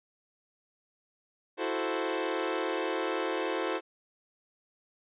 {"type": "chord", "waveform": "sawtooth", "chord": "F# half-diminished seventh", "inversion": "third", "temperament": "equal", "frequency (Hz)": [329.6, 370, 440, 523.3], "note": ["E4", "F#4", "A4", "C5"], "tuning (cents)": [0, 0, 0, 0], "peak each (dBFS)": -31, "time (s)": [1.57, 3.81], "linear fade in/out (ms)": 50, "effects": ["resampled to 8000 Hz"]}